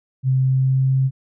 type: tone with pitch glide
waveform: sine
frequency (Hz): 131.1 to 132.85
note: C3 to C3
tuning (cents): +4 to +27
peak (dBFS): -14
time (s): 0.23-1.11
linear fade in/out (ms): 50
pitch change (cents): +23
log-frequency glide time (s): 0.37-0.94
effects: none